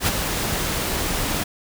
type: noise with ADSR envelope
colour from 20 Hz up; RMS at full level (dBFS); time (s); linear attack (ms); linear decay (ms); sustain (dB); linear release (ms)
pink; -18; 0-1.44; 72; 28; -6; 12
effects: none